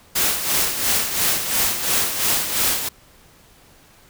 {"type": "noise with tremolo", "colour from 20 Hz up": "white", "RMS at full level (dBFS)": -18, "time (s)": [0.15, 2.89], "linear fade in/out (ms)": 10, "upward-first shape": "sine", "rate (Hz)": 2.9, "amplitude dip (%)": 60, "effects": ["pink hiss -51 dBFS RMS until 4.09 s"]}